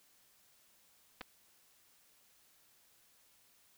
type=clicks; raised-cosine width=0.3 ms; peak=-28 dBFS; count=2; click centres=1.21 / 1.214 s; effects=white hiss -68 dBFS RMS until 3.77 s